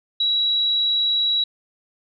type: tone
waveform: sine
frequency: 3890 Hz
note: B7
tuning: 27 cents flat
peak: -17 dBFS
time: 0.2-1.44 s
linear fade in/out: 5 ms
effects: none